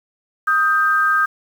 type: tone pair together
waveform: sine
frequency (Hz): 1250.1 / 1575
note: D#6 / G6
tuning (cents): +8 / +8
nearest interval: major third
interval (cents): 400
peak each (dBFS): -16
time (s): 0.47-1.26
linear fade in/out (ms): 10
effects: 7-bit